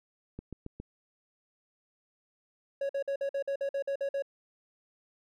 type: click train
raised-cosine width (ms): 3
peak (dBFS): -27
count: 4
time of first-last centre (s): 0.39-0.8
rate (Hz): 7.31
type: tone bursts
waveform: triangle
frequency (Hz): 554.4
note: C#5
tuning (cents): 0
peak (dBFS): -27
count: 11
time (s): 2.81-4.223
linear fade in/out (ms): 5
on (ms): 83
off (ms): 50
effects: none